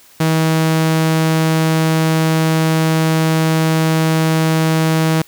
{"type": "tone", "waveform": "sawtooth", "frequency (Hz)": 160, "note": "D#3", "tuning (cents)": 49, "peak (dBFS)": -8, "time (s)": [0.2, 5.22], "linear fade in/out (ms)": 5, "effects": ["white hiss -46 dBFS RMS until 5.27 s"]}